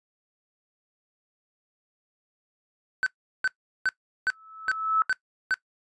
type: tone bursts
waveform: triangle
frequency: 1525 Hz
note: G6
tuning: 48 cents flat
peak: -19 dBFS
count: 7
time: 3.03-5.541 s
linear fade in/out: 0 ms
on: 33 ms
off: 380 ms
type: tone with exponential growth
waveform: sine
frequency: 1304 Hz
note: E6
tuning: 19 cents flat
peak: -17 dBFS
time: 4.28-5.02 s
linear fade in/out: 1 ms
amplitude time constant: 160 ms
effects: noise-tail reverb RT60 0.1 s tail -19 dB re dry + resampled to 22050 Hz